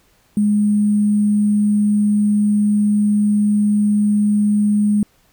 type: tone with sample-and-hold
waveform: sine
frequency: 208.1 Hz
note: G#3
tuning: 4 cents sharp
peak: -12 dBFS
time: 0.37-5.03 s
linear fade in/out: 2 ms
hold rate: 8820 Hz
effects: pink hiss -57 dBFS RMS until 5.32 s